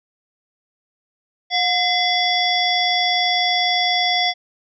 harmonic tone with a mistuned harmonic, 682 Hz, F5, 41 cents flat, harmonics 1 / 3 / 5 / 7 / 8, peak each -21 / -22 / -20 / -26 / -26 dBFS, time 1.5-4.34 s, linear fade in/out 50 ms, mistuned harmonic 1, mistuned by +91 cents, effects none

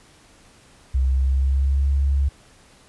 sine tone with pitch glide, 65.41 to 69.3 Hz, C2 to C#2, 0 to 0 cents, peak -16 dBFS, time 0.94-2.29 s, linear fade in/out 10 ms, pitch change +100 cents, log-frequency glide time 1.05-1.9 s, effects pink hiss -52 dBFS RMS until 2.88 s + resampled to 24000 Hz

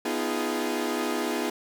sawtooth chord, F half-diminished seventh, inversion second, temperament equal with one note detuned, 246.9 / 311.1 / 344.6 / 415.3 Hz, Cb4 / Eb4 / F4 / Ab4, 0 / 0 / -23 / 0 cents, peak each -28 dBFS, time 0.05-1.5 s, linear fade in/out 5 ms, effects none

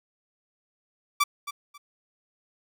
sawtooth tone with echo, 1161 Hz, D6, 20 cents flat, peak -15 dBFS, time 1.2-1.24 s, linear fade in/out 10 ms, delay 270 ms, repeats 2, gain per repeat -13 dB, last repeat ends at 1.78 s, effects none

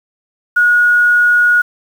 sine tone with quantisation, 1449 Hz, F#6, 37 cents flat, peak -7 dBFS, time 0.56-1.62 s, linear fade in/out 10 ms, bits 6, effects none

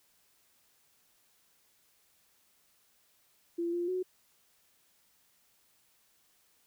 sine tone with pitch steps, 341.1 / 347.9 / 368.1 Hz, F4 / F4 / F#4, -41 / -7 / -9 cents, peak -30 dBFS, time 3.58-4.03 s, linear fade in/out 10 ms, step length 150 ms, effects white hiss -69 dBFS RMS until 6.66 s

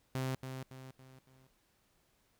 sawtooth tone with echo, 130.81 Hz, C3, in tune, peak -30 dBFS, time 0.15-0.35 s, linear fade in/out 0 ms, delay 280 ms, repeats 4, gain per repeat -7 dB, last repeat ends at 1.47 s, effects pink hiss -73 dBFS RMS until 2.39 s

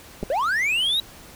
clicks, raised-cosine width 2 ms, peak -15 dBFS, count 2, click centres 0.229 / 0.234 s
triangle linear sweep, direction up, 490 to 3900 Hz, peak -18 dBFS, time 0.3-1 s, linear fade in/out 2 ms
effects pink hiss -45 dBFS RMS until 1.35 s

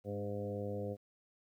harmonic tone with a mistuned harmonic, 102.1 Hz, G#2, 29 cents flat, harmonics 1 / 2 / 3 / 4 / 5 / 6 / 7, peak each -42 / -44 / -48 / -45 / -41 / -51 / -53 dBFS, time 0.04-0.97 s, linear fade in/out 50 ms, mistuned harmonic 3, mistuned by -19 cents, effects 12-bit

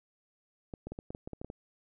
clicks, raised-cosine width 2 ms, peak -27 dBFS, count 11, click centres 0.738 / 0.87 / 0.92 / 0.989 / 1.105 / 1.149 / 1.275 / 1.333 / 1.415 / 1.446 / 1.501 s, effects none

